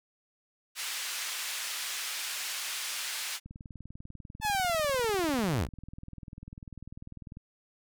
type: band-pass noise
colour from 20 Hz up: pink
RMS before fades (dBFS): -36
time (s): 0.75-3.4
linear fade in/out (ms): 50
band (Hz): 1900 to 12000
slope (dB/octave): 12
type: click train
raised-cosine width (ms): 5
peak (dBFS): -32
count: 80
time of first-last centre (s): 3.46-7.371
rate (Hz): 20.2
type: linear sweep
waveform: sawtooth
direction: down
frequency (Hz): 880 to 46.25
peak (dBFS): -23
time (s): 4.41-5.68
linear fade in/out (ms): 50
effects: none